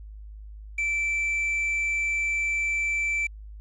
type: tone with quantisation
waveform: triangle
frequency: 2330 Hz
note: D7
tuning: 14 cents flat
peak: -22 dBFS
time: 0.78-3.27 s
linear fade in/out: 5 ms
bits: 8
effects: added 52 Hz sine -39 dBFS peak until 3.6 s + resampled to 24000 Hz